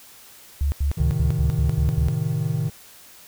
sine tone bursts, 71.1 Hz, C#2, 45 cents sharp, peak -18 dBFS, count 8, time 0.61-2.085 s, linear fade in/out 0 ms, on 110 ms, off 85 ms
triangle chord, A diminished, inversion none, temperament equal, 110 / 130.81 / 155.56 Hz, A2 / C3 / Eb3, 0 / 0 / 0 cents, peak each -25 / -24 / -22 dBFS, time 0.97-2.7 s, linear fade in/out 10 ms
effects white hiss -47 dBFS RMS until 3.27 s

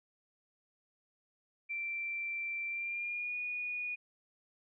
sine tone with pitch glide, 2349 to 2457 Hz, D7 to D#7, 0 to -22 cents, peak -35 dBFS, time 1.69-3.96 s, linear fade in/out 20 ms, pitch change +78 cents, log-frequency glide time 2.68-3.36 s, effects none

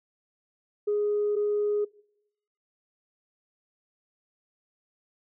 sine tone pair in turn, 415.3 / 415.3 Hz, G#4 / G#4, 0 / 0 cents, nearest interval unison, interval 0 cents, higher neither, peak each -22 dBFS, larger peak neither, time 0.87-1.36 / 1.36-1.85 s, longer neither, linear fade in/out 10 ms, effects noise-tail reverb RT60 0.8 s tail -24 dB re dry + tanh soft clip ceiling -19 dBFS

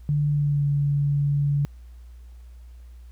sine tone with pitch glide, 146.83 to 143.23 Hz, D3 to D3, 0 to -43 cents, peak -19 dBFS, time 0.09-1.65 s, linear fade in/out 0 ms, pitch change -43 cents, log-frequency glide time 0.28-0.66 s, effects added 60 Hz sine -41 dBFS peak until 3.11 s + pink hiss -64 dBFS RMS until 3.11 s

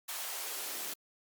white noise with high-pass filter sweep, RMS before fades -39 dBFS, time 0.08-0.94 s, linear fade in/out 10 ms, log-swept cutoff 870 to 240 Hz, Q 1.3, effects Opus 48 kbps

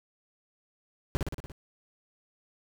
brown noise with echo, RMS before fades -26 dBFS, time 1.15-1.17 s, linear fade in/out 0 ms, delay 58 ms, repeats 6, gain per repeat -3 dB, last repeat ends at 1.518 s, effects none

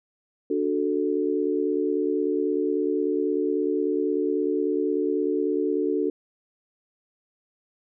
sine chord, D major, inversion none, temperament equal, 293.7 / 370 / 440 Hz, D4 / F#4 / A4, 0 / 0 / 0 cents, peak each -26 dBFS, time 0.5-6.1 s, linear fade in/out 5 ms, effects none

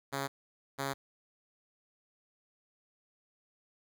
5% pulse tone pair in turn, 138.2 / 137.61 Hz, C#3 / C#3, -5 / -12 cents, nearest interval unison, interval 7 cents, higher first, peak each -22 dBFS, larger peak neither, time 0.12-0.28 / 0.78-0.94 s, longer neither, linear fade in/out 20 ms, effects none

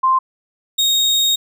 sine / 35% pulse tone pair in turn, 1046.5 / 3729 Hz, C6 / A#7, 0 / 0 cents, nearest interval octave + minor seventh, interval 2200 cents, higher second, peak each -11 dBFS, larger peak neither, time 0.03-0.19 / 0.78-1.36 s, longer second, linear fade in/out 10 ms, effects none

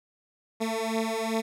15% pulse beating tone pair, 222.2 / 224.8 Hz, A3 / A3, +17 / +37 cents, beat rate 2.6 Hz, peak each -24 / -23 dBFS, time 0.6-1.42 s, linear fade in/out 20 ms, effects low-pass 12000 Hz 12 dB/octave

